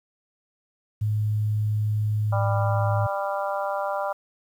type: tone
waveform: sine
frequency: 106.4 Hz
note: G#2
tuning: 42 cents sharp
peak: -21 dBFS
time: 1.01-3.07 s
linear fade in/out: 10 ms
type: harmonic tone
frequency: 197.7 Hz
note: G3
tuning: 15 cents sharp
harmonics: 3 / 4 / 5 / 6 / 7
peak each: -28 / -30 / -32 / -34 / -35 dBFS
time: 2.32-4.13 s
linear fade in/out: 10 ms
effects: 9-bit